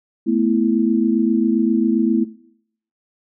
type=chord; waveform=sine; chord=A suspended second; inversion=none; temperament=just; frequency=220 / 247.5 / 330 Hz; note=A3 / B3 / E4; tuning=0 / +4 / +2 cents; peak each=-19 dBFS; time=0.26-2.25 s; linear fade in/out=20 ms; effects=noise-tail reverb RT60 0.7 s tail -19 dB re dry